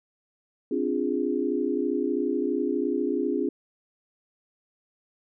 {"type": "chord", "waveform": "sine", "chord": "D half-diminished seventh", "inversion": "third", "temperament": "equal with one note detuned", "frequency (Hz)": [261.6, 293.7, 349.2, 412.2], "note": ["C4", "D4", "F4", "Ab4"], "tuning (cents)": [0, 0, 0, -13], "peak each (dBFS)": -29, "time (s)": [0.71, 3.49], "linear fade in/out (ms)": 5, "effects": []}